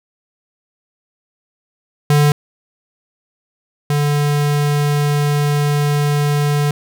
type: tone pair in turn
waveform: square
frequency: 146.83 / 146.09 Hz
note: D3 / D3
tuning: 0 / -9 cents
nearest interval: unison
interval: 9 cents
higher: first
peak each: -10 / -14 dBFS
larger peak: first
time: 2.1-2.32 / 3.9-6.71 s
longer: second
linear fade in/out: 2 ms
effects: none